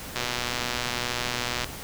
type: click train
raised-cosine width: 0.2 ms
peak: -10 dBFS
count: 182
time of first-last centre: 0.16-1.644 s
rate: 122 Hz
effects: pink hiss -38 dBFS RMS until 1.83 s